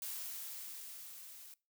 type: noise with level ramp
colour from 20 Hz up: blue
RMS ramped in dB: -42 to -54 dBFS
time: 0.02-1.54 s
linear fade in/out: 2 ms
effects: noise-tail reverb RT60 0.3 s tail -23 dB re dry